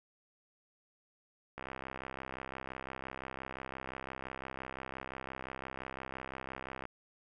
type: click train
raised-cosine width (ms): 0.5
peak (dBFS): -26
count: 348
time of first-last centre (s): 1.58-6.854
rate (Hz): 65.8
effects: none